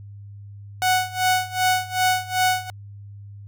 sawtooth tone with tremolo, 740 Hz, F#5, in tune, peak -12 dBFS, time 0.82-2.7 s, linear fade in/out 0 ms, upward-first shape sine, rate 2.6 Hz, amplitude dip 90%, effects added 101 Hz sine -37 dBFS peak until 3.47 s

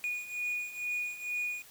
triangle beating tone pair, 2454 / 2456.2 Hz, D#7 / D#7, -25 / -23 cents, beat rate 2.2 Hz, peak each -37 / -33 dBFS, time 0.04-1.62 s, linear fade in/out 0 ms, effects white hiss -55 dBFS RMS until 1.7 s

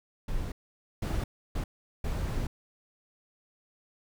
brown noise bursts at uneven times, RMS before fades -31 dBFS, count 4, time 0.28-0.52 / 1.02-1.24 / 1.55-1.64 / 2.04-2.47 s, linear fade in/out 5 ms, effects none

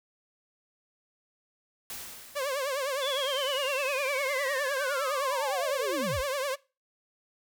white noise with exponential decay, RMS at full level -38 dBFS, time 1.9-3.28 s, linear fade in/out 1 ms, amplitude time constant 300 ms
sawtooth tone with vibrato, 548 Hz, C#5, 20 cents flat, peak -25 dBFS, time 2.35-6.56 s, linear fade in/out 20 ms, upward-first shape triangle, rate 9.8 Hz, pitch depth 140 cents each way
sine linear sweep, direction down, 3503 to 30.56 Hz, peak -32 dBFS, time 3.01-6.22 s, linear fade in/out 20 ms
effects noise-tail reverb RT60 0.3 s tail -22 dB re dry

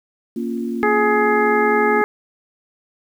sine chord, Bb minor, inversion none, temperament equal, 233.1 / 277.2 / 349.2 Hz, Bb3 / Db4 / F4, 0 / 0 / 0 cents, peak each -23 / -28 / -27 dBFS, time 0.36-2.02 s, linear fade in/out 5 ms
harmonic tone, 420 Hz, G#4, 19 cents sharp, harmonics 1 / 2 / 3 / 4 / 5, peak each -17 / -20 / -22 / -23 / -24 dBFS, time 0.83-2.04 s, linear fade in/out 0 ms
effects 8-bit

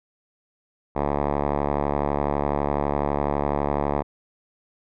5% pulse tone with low-pass filter, 72 Hz, D2, 34 cents flat, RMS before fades -24 dBFS, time 0.95-4.03 s, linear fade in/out 20 ms, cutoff 1100 Hz, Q 1.5, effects none

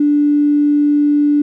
triangle tone with tanh clipping, 292.7 Hz, D4, 6 cents flat, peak -9 dBFS, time 0-1.42 s, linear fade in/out 5 ms, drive 3 dB, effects none

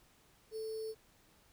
sine tone with sample-and-hold, 440 Hz, A4, in tune, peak -38 dBFS, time 0.51-0.95 s, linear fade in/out 50 ms, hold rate 4900 Hz, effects pink hiss -67 dBFS RMS until 1.52 s

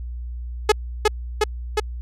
sawtooth tone with echo, 424.5 Hz, G#4, 38 cents sharp, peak -7 dBFS, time 0.69-0.72 s, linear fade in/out 5 ms, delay 360 ms, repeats 3, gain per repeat -2 dB, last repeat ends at 1.8 s, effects added 60 Hz sine -28 dBFS peak until 2.01 s + low-pass 9000 Hz 12 dB/octave

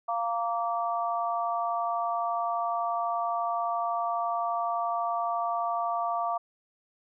harmonic tone, 231.8 Hz, A#3, 10 cents flat, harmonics 3 / 4 / 5, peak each -29 / -34 / -31 dBFS, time 0.08-6.38 s, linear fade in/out 10 ms, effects none

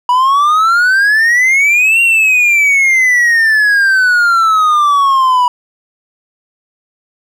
triangle exponential two-way sweep, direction up then down, 972 to 2771 to 972 Hz, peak -5 dBFS, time 0.09-5.48 s, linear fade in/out 2 ms, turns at 2.01 s, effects none

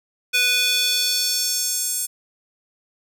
square tone with high-pass filter sweep, 493.9 Hz, B4, in tune, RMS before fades -21 dBFS, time 0.33-2.07 s, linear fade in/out 20 ms, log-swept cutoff 2400 to 8500 Hz, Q 2.1, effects none

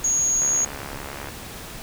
sine tone, 6645 Hz, G#8, in tune, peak -18 dBFS, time 0.04-0.65 s, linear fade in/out 5 ms
click train, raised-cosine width 0.5 ms, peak -19 dBFS, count 62, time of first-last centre 0.42-1.286 s, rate 70.4 Hz
effects pink hiss -37 dBFS RMS until 1.82 s

